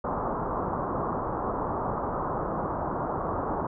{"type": "low-pass noise", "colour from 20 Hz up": "white", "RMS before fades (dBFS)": -30, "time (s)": [0.04, 3.67], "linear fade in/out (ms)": 5, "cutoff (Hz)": 1200, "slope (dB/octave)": 48, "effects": []}